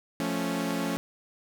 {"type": "chord", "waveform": "sawtooth", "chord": "F augmented", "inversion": "none", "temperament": "equal", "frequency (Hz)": [174.61, 220, 277.2], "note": ["F3", "A3", "C#4"], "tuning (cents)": [0, 0, 0], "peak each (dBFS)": [-29, -29, -27], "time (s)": [0.2, 0.97], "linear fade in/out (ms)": 0, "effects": []}